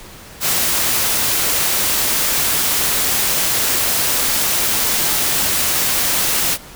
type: noise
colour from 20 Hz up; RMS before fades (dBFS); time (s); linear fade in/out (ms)
white; -17; 0.4-6.58; 50
effects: pink hiss -38 dBFS RMS until 6.75 s